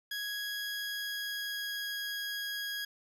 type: tone with pitch glide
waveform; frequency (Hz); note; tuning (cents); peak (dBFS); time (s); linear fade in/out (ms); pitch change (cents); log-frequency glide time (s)
20% pulse; 1661.2 to 1650.7; G#6 to G#6; 0 to -11; -30; 0.11-2.85; 5; -11; 0.39-2.04
effects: 12-bit